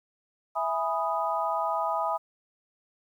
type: chord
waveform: sine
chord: E major seventh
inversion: none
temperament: equal with one note detuned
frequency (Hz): 659.3 / 828.2 / 987.8 / 1244.5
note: E5 / G#5 / B5 / D#6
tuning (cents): 0 / -5 / 0 / 0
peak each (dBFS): -31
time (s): 0.55-2.18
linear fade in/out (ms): 20
effects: 10-bit